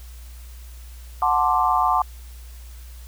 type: chord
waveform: sine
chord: D dominant seventh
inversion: first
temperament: equal with one note detuned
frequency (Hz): 735.3 / 880 / 1046.5 / 1174.7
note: F#5 / A5 / C6 / D6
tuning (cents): -11 / 0 / 0 / 0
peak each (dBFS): -22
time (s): 1.22-2.02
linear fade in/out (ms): 2
effects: added 60 Hz sine -37 dBFS peak until 3.07 s + white hiss -50 dBFS RMS until 3.07 s